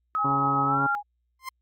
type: tone with pitch glide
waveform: sine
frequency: 1278 to 1385.6 Hz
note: D#6 to F6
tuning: +46 to -14 cents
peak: -23 dBFS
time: 0.15-0.95 s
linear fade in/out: 0 ms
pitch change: +140 cents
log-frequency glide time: 0.65-0.82 s
type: tone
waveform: sine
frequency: 824 Hz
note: G#5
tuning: 14 cents flat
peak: -28 dBFS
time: 0.17-1.03 s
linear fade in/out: 50 ms
type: harmonic tone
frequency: 138.59 Hz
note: C#3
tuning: in tune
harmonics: 1 / 2 / 3 / 4 / 5 / 6 / 7 / 8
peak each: -31 / -30 / -38 / -40 / -45 / -38 / -37 / -37 dBFS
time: 0.24-0.87 s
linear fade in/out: 10 ms
type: tone with exponential growth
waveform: 30% pulse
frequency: 1046 Hz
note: C6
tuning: 1 cent flat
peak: -26 dBFS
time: 1.39-1.49 s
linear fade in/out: 5 ms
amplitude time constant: 21 ms
effects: added 60 Hz sine -70 dBFS peak until 1.61 s + Opus 48 kbps